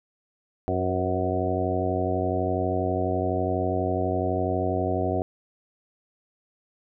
harmonic tone with a mistuned harmonic, 92.1 Hz, F#2, 7 cents flat, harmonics 1 / 2 / 3 / 4 / 5 / 6 / 7 / 8, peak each -29 / -34 / -31 / -30 / -32 / -35 / -30 / -31 dBFS, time 0.68-5.22 s, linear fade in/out 0 ms, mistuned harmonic 5, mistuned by +41 cents, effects none

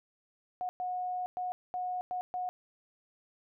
sine tone bursts at uneven times, 728 Hz, F#5, 28 cents flat, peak -32 dBFS, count 6, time 0.61-0.69 / 0.8-1.26 / 1.37-1.52 / 1.74-2.01 / 2.11-2.21 / 2.34-2.49 s, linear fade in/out 0 ms, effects none

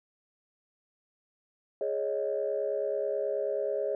sine chord, Ab suspended fourth, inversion none, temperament just, 415.3 / 553.7 / 623 Hz, Ab4 / Db5 / Eb5, 0 / -2 / +2 cents, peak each -32 / -31 / -33 dBFS, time 1.81-3.95 s, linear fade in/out 2 ms, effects tanh soft clip ceiling -19 dBFS

